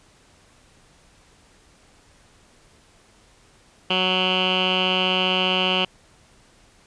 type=tone with low-pass filter; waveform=10% pulse; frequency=185 Hz; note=F#3; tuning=in tune; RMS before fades=-21 dBFS; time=3.9-5.85 s; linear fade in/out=5 ms; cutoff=3000 Hz; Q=9.3; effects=pink hiss -55 dBFS RMS until 6.86 s + resampled to 22050 Hz